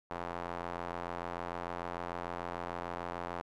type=tone with band-pass filter; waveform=square; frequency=43.35 Hz; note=F1; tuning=12 cents flat; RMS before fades=-40 dBFS; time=0.1-3.42 s; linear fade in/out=10 ms; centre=920 Hz; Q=1.3; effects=none